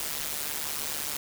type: noise with amplitude modulation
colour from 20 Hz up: white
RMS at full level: -29 dBFS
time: 0-1.17 s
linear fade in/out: 2 ms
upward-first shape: sine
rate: 147 Hz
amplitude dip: 90%
effects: none